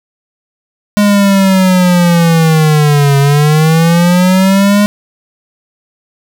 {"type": "linear two-way sweep", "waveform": "square", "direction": "down then up", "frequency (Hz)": [207.7, 138.59, 207.7], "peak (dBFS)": -6, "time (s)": [0.97, 4.86], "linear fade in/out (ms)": 0, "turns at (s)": 3.18, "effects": []}